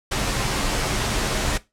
pink noise with comb filter, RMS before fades -23 dBFS, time 0.11-1.58 s, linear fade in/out 10 ms, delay 12 ms, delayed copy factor -0.6, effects noise-tail reverb RT60 0.2 s tail -17 dB re dry + low-pass 9000 Hz 12 dB/octave

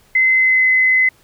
sine tone with pitch glide, 2054 to 2037 Hz, C7 to C7, -33 to -47 cents, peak -10 dBFS, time 0.15-1.09 s, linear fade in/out 5 ms, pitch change -14 cents, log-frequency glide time 0.34-0.68 s, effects pink hiss -53 dBFS RMS until 1.23 s

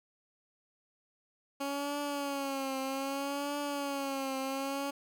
15% pulse tone with vibrato, 277.3 Hz, C#4, 1 cent sharp, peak -27 dBFS, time 1.6-4.91 s, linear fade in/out 10 ms, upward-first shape triangle, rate 0.63 Hz, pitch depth 78 cents each way, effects none

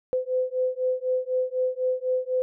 sine beating tone pair, 508 / 512 Hz, B4 / C5, +49 / -38 cents, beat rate 4 Hz, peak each -26 dBFS, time 0.13-2.42 s, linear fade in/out 0 ms, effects none

